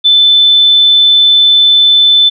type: tone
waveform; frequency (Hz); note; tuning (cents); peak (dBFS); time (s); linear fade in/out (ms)
sine; 3520; A7; 0; -3; 0.04-2.3; 20
effects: none